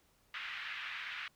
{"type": "band-pass noise", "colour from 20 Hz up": "pink", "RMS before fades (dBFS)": -43, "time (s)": [0.34, 1.28], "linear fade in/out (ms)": 2, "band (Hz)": [1500, 3000], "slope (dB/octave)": 24, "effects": ["pink hiss -71 dBFS RMS until 1.35 s"]}